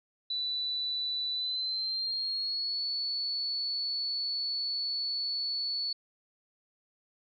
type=tone with pitch glide; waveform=sine; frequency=3973 to 4434 Hz; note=B7 to C#8; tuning=+10 to 0 cents; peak=-30 dBFS; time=0.3-5.93 s; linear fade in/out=5 ms; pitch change=+190 cents; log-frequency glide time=1.33-2.83 s; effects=none